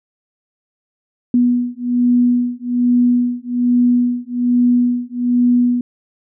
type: beating tone pair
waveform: sine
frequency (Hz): 243.7 / 244.9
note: B3 / B3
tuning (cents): -23 / -14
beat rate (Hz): 1.2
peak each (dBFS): -15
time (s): 1.34-5.81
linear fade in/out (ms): 2
effects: none